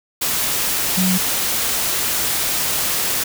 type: tone in noise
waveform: sine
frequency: 185 Hz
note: F#3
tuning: in tune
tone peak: -16 dBFS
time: 0.97-1.18 s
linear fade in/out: 10 ms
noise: white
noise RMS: -20 dBFS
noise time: 0.21-3.24 s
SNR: +1 dB
effects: none